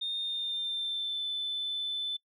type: tone with pitch glide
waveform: sine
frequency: 3653 to 3518 Hz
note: A#7 to A7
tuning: -36 to -1 cents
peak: -30 dBFS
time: 0.01-2.17 s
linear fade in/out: 10 ms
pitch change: -65 cents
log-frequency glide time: 0.19-1.26 s
effects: noise-tail reverb RT60 0.1 s tail -25 dB re dry + tanh soft clip ceiling -26 dBFS